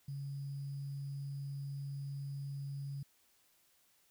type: tone with sample-and-hold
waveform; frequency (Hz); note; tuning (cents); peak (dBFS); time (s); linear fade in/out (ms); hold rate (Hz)
sine; 139.5; C#3; +11; -39; 0.08-3.03; 5; 4900
effects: white hiss -71 dBFS RMS until 4.1 s